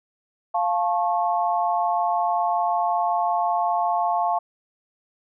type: chord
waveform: sine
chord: F augmented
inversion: none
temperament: just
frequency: 698.5 / 873.1 / 1091.3 Hz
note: F5 / A5 / C#6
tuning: 0 / -14 / -27 cents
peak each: -22 / -24 / -27 dBFS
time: 0.54-4.39 s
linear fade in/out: 10 ms
effects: none